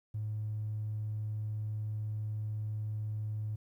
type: tone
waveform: triangle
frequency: 107 Hz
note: A2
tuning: 48 cents flat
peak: -30 dBFS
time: 0.14-3.56 s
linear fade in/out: 10 ms
effects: tanh soft clip ceiling -31 dBFS + 12-bit